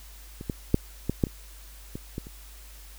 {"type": "clicks", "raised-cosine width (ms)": 3, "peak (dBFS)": [-24, -15, -6, -12, -8, -25, -21, -19, -30], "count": 9, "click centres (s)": [0.411, 0.498, 0.744, 1.096, 1.238, 1.269, 1.955, 2.181, 2.269], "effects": ["added 50 Hz sine -45 dBFS peak until 2.98 s", "white hiss -51 dBFS RMS until 2.98 s"]}